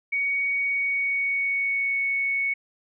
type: tone with pitch glide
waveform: sine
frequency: 2241 to 2217 Hz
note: C#7 to C#7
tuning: +18 to 0 cents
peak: -22 dBFS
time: 0.12-2.54 s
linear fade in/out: 10 ms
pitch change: -18 cents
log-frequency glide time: 0.65-2.04 s
effects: none